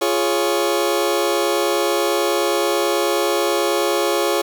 sawtooth chord, Db major, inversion first, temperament just, 346.5 / 415.8 / 554.4 Hz, F4 / Ab4 / Db5, -14 / +2 / 0 cents, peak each -17 dBFS, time 0.01-4.42 s, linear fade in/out 10 ms, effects 7-bit

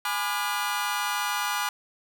sawtooth chord, G# diminished seventh, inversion none, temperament just, 830.6 / 996.7 / 1196.1 / 1435.3 Hz, G#5 / B5 / D6 / F6, 0 / +16 / +31 / +47 cents, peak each -28 dBFS, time 0.05-1.69 s, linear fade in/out 2 ms, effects none

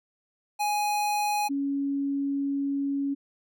square / sine tone pair in turn, 832 / 278.9 Hz, G#5 / C#4, +3 / +11 cents, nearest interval octave + perfect fifth, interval 1892 cents, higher first, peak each -25 dBFS, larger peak neither, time 0.59-1.49 / 1.49-3.15 s, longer second, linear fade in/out 20 ms, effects none

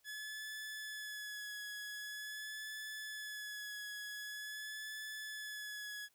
sawtooth tone with vibrato, 1705 Hz, G#6, 45 cents sharp, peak -40 dBFS, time 0.04-6.09 s, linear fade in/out 50 ms, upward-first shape sine, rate 0.45 Hz, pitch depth 25 cents each way, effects white hiss -75 dBFS RMS until 6.14 s

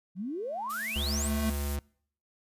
sine exponential sweep, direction up, 168.6 to 9650 Hz, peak -32 dBFS, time 0.15-1.31 s, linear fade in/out 50 ms
square tone with exponential growth, 220 Hz, A3, in tune, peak -28 dBFS, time 0.16-1.5 s, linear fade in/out 5 ms, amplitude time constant 290 ms
blue noise, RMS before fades -40 dBFS, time 0.69-1.77 s, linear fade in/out 20 ms
square tone, 71.5 Hz, D2, 46 cents flat, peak -31 dBFS, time 0.96-1.79 s, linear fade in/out 0 ms
effects noise-tail reverb RT60 0.6 s tail -26 dB re dry + resampled to 32000 Hz

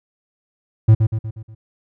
triangle tone with echo, 110 Hz, A2, in tune, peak -4 dBFS, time 0.88-0.95 s, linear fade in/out 10 ms, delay 120 ms, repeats 5, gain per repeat -6 dB, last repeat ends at 1.55 s, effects none

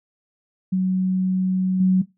sine tone with level steps, 186.3 Hz, F#3, 12 cents sharp, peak -17 / -13 dBFS, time 0.72-2.02 s, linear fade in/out 10 ms, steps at 1.8 s, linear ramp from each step 5 ms, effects noise-tail reverb RT60 0.2 s tail -18 dB re dry

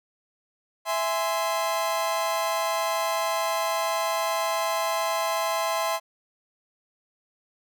40% pulse chord, E augmented, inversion none, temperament equal with one note detuned, 659.3 / 830.6 / 1039.3 Hz, E5 / G#5 / B#5, 0 / 0 / -12 cents, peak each -27 / -30 / -27 dBFS, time 0.85-6 s, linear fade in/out 50 ms, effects none

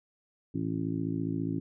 harmonic tone, 54.7 Hz, A1, 9 cents flat, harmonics 2 / 3 / 4 / 5 / 6 / 7, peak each -37 / -34 / -44 / -33 / -37 / -45 dBFS, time 0.54-1.6 s, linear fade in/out 10 ms, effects none

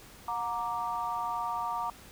sine chord, Gb augmented, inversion none, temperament equal with one note detuned, 723.1 / 932.3 / 1174.7 Hz, Gb5 / Bb5 / D6, -40 / 0 / 0 cents, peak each -37 / -33 / -35 dBFS, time 0.28-1.9 s, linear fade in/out 2 ms, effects pink hiss -52 dBFS RMS until 2.11 s

